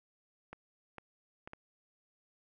clicks, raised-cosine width 0.5 ms, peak -30 dBFS, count 4, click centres 0.53 / 0.983 / 1.475 / 1.534 s, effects none

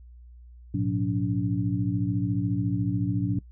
sine tone cluster, 106 / 120 / 180.8 / 286 Hz, G#2 / B2 / F#3 / D4, +36 / -49 / -40 / -46 cents, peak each -29 dBFS, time 0.74-3.39 s, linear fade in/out 5 ms, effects noise-tail reverb RT60 0.1 s tail -22 dB re dry + added 60 Hz sine -45 dBFS peak until 3.51 s

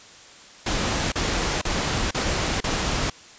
pink noise bursts, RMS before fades -24 dBFS, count 5, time 0.66-3.1 s, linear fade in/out 5 ms, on 460 ms, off 35 ms, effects white hiss -46 dBFS RMS until 3.38 s + resampled to 16000 Hz

